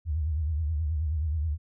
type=tone with vibrato; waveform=sine; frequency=77.5 Hz; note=D#2; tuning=6 cents flat; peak=-25 dBFS; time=0.05-1.58 s; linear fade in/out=50 ms; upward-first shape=triangle; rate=9.4 Hz; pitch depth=160 cents each way; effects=none